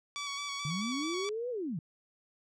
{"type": "tone with vibrato", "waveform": "10% pulse", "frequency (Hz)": 1136, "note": "C#6", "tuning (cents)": 42, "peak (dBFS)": -27, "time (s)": [0.16, 1.29], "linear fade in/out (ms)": 0, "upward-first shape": "square", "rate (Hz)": 4.6, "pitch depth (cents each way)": 22}
{"type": "linear two-way sweep", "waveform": "sine", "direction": "up then down", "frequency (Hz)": [138.59, 506, 138.59], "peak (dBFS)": -33, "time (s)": [0.65, 1.79], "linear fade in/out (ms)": 2, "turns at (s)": 1.5}
{"effects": ["low-pass 7000 Hz 12 dB/octave"]}